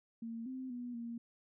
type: tone with pitch steps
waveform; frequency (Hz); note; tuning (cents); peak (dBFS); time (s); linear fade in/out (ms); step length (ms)
sine; 229.1 / 259.5 / 244 / 233.9; A#3 / C4 / B3 / A#3; -30 / -14 / -21 / +6; -40; 0.22-1.18; 5; 240
effects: none